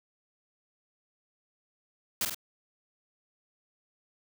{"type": "noise with echo", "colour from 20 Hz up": "white", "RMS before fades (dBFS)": -29, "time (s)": [2.21, 2.25], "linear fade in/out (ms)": 2, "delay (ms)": 48, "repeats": 2, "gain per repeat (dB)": -4, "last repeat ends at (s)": 2.346, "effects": []}